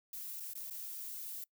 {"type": "noise with dropouts", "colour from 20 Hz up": "violet", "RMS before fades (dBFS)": -44, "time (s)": [0.13, 1.44], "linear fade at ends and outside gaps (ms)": 2, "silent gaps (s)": [[0.399, 0.404], [0.535, 0.553], [0.7, 0.708]], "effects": ["noise-tail reverb RT60 0.1 s tail -23 dB re dry"]}